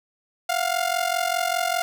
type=ring-modulated tone; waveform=sawtooth; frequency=704 Hz; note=F5; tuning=14 cents sharp; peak=-15 dBFS; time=0.49-1.82 s; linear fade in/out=0 ms; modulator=22.5 Hz; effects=none